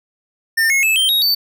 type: tone with pitch steps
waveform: square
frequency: 1805 / 2171 / 2612 / 3143 / 3781 / 4548 Hz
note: A6 / C#7 / E7 / G7 / A#7 / C#8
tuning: +44 / -37 / -17 / +4 / +24 / +44 cents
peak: -13 dBFS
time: 0.57-1.35 s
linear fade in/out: 10 ms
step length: 130 ms
effects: none